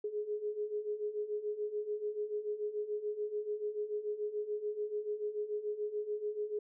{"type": "beating tone pair", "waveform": "sine", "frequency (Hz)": [415.3, 422.2], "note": ["G#4", "G#4"], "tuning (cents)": [0, 29], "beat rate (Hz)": 6.9, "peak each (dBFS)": [-40, -36], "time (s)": [0.04, 6.59], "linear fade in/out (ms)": 5, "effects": []}